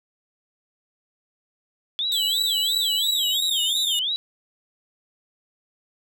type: tone with vibrato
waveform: sine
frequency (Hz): 3376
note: G#7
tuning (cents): +28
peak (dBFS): -22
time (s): 1.99-4.16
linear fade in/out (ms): 0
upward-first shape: sine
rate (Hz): 2.9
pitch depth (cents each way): 260
type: tone with pitch glide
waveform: sawtooth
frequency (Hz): 3948 to 3620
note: B7 to A7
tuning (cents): -1 to +48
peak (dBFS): -21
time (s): 2.12-3.99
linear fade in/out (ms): 0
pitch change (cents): -151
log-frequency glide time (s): 2.98-3.73
effects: none